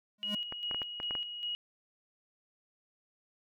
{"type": "tone with exponential growth", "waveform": "square", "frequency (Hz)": 207.7, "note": "G#3", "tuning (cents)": 0, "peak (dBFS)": -33, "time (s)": [0.18, 0.35], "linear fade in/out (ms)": 5, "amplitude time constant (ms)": 36}
{"type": "tone with tremolo", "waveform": "sine", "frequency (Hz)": 2897, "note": "F#7", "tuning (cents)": -37, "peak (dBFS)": -33, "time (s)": [0.23, 1.55], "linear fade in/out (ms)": 0, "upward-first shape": "square", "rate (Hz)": 2.5, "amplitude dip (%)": 50}
{"type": "clicks", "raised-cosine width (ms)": 0.5, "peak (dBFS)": -25, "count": 7, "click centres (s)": [0.524, 0.712, 0.746, 0.818, 1.001, 1.109, 1.152]}
{"effects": []}